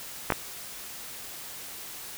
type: clicks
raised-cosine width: 0.5 ms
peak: -8 dBFS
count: 2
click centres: 0.303 / 0.322 s
effects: white hiss -41 dBFS RMS until 2.17 s